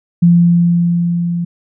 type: tone with level ramp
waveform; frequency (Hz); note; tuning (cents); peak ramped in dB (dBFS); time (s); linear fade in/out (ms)
sine; 172.2; F3; -24; -4 to -15; 0.22-1.45; 10
effects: none